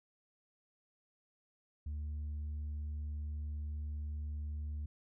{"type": "tone with tanh clipping", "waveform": "sine", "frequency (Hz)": 74.8, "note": "D2", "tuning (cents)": 32, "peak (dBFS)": -38, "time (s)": [1.86, 4.86], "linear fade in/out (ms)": 5, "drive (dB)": 2, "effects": []}